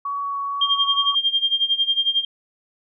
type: tone with vibrato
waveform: sine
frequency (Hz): 1124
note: C#6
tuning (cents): +24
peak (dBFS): -23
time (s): 0.05-1.15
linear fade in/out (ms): 5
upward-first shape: triangle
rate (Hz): 2.1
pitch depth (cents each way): 8
type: tone with tremolo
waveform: sine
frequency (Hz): 3200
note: G7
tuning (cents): +35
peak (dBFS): -14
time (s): 0.61-2.25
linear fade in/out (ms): 5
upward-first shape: sine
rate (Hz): 11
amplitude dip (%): 85
effects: none